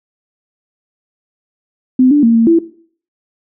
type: tone with pitch steps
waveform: sine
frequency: 256.3 / 292.7 / 230.2 / 228.3 / 333.3 Hz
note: C4 / D4 / A#3 / A#3 / E4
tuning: -36 / -6 / -22 / -36 / +19 cents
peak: -5 dBFS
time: 1.99-2.59 s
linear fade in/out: 5 ms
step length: 120 ms
effects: noise-tail reverb RT60 0.5 s tail -17 dB re dry